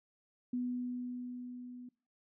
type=tone with level ramp; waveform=sine; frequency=247.3 Hz; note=B3; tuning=3 cents sharp; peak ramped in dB=-32 to -46 dBFS; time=0.53-1.89 s; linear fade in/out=5 ms; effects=noise-tail reverb RT60 0.4 s tail -24 dB re dry